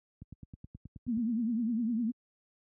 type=click train; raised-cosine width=5 ms; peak=-32 dBFS; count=10; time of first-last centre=0.22-1.173 s; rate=9.44 Hz
type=tone with vibrato; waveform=sine; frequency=230.4 Hz; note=A#3; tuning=20 cents flat; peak=-28 dBFS; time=1.07-2.12 s; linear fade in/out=20 ms; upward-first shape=triangle; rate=9.9 Hz; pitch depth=150 cents each way
effects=high-pass 60 Hz 12 dB/octave